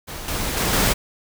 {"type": "noise with level steps", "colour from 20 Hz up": "pink", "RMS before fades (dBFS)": [-33, -25, -21, -18], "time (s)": [0.07, 0.94], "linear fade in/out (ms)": 20, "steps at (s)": [0.28, 0.57, 0.73], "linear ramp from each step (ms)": 2, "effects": []}